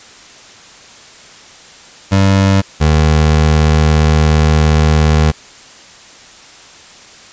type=tone pair in turn; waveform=25% pulse; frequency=97.3 / 77.23 Hz; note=G2 / D#2; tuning=-12 / -12 cents; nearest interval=major third; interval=400 cents; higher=first; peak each=-4 dBFS; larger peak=neither; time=2.11-2.62 / 2.8-5.32 s; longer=second; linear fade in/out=20 ms; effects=white hiss -38 dBFS RMS until 7.32 s + resampled to 16000 Hz